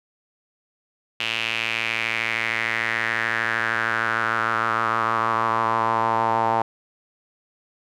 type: tone with band-pass filter sweep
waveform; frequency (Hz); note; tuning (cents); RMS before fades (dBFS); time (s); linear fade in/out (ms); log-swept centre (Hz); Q
sawtooth; 113.3; A#2; -49; -23; 1.2-6.62; 0; 2800 to 860; 4.3
effects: none